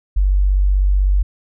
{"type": "tone", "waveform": "sine", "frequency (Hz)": 48, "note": "G1", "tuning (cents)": -36, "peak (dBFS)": -11, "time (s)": [0.16, 1.23], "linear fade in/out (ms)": 10, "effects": []}